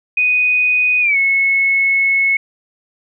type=tone with pitch glide; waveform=sine; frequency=2489 to 2192 Hz; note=D#7 to C#7; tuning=0 to -20 cents; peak=-11 dBFS; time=0.17-2.37 s; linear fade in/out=5 ms; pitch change=-220 cents; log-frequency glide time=1.01-1.17 s; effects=none